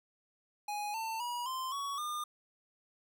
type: tone with pitch steps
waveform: square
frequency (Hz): 830.6 / 895.4 / 965.2 / 1040.5 / 1121.6 / 1209.1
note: G#5 / A5 / B5 / C6 / C#6 / D#6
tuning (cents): 0 / +30 / -40 / -10 / +20 / -50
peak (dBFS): -36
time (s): 0.68-2.24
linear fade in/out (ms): 5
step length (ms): 260
effects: none